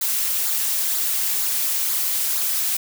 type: noise with flanger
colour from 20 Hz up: blue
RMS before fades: -22 dBFS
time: 0.01-2.77 s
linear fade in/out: 5 ms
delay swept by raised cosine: 0.34 to 5.14 ms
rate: 2.1 Hz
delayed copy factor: -0.5
effects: none